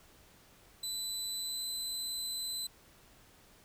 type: tone with pitch glide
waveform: 25% pulse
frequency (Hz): 3997 to 4029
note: B7 to B7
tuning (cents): +20 to +34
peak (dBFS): -31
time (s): 0.83-2.67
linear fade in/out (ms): 5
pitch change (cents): +14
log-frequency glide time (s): 1.34-1.65
effects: pink hiss -61 dBFS RMS until 3.64 s